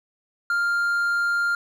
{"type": "tone", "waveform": "triangle", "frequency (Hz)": 1399, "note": "F6", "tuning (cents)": 3, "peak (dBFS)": -18, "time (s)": [0.5, 1.55], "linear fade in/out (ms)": 2, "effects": []}